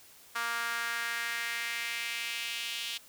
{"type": "tone with high-pass filter sweep", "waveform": "sawtooth", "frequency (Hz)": 233.5, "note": "A#3", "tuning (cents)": 3, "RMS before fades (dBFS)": -35, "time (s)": [0.35, 2.98], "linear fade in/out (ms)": 10, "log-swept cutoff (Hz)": [1300, 3100], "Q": 2.7, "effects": ["white hiss -56 dBFS RMS until 3.08 s"]}